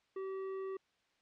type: tone with tanh clipping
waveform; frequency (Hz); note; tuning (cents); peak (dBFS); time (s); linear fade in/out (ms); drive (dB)
sine; 383.8; G4; -37; -40; 0.16-0.77; 5; 10
effects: white hiss -75 dBFS RMS until 1.21 s + low-pass 4000 Hz 12 dB/octave